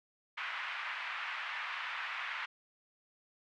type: band-pass noise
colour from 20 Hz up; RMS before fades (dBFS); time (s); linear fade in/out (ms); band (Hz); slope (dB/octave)
white; -40; 0.37-2.46; 10; 1000 to 2500; 24
effects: none